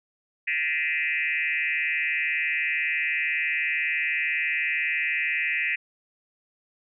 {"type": "tone with frequency modulation", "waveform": "sine", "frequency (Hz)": 2210, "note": "C#7", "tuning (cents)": -6, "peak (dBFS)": -23, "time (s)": [0.47, 5.76], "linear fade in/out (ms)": 10, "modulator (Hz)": 154, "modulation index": 2.7, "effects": []}